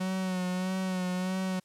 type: tone with vibrato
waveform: 45% pulse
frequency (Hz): 185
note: F#3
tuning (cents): 0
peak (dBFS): -29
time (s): 0-1.6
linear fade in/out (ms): 10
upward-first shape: sine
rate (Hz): 1.6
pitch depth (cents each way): 33
effects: white hiss -69 dBFS RMS until 1.64 s + low-pass 11000 Hz 12 dB/octave